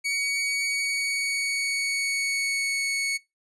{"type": "tone with pitch glide", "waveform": "sawtooth", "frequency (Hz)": [2248, 2216], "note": ["C#7", "C#7"], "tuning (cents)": [24, -1], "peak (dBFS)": -21, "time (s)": [0.04, 3.18], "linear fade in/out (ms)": 20, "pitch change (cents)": -25, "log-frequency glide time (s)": [0.65, 2.83], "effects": ["noise-tail reverb RT60 0.2 s tail -21 dB re dry", "resampled to 24000 Hz"]}